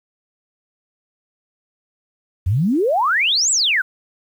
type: exponential two-way sweep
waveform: sine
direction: up then down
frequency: 82.41 to 8090 to 1414 Hz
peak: -14 dBFS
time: 2.46-3.82 s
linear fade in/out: 10 ms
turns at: 3.51 s
effects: 8-bit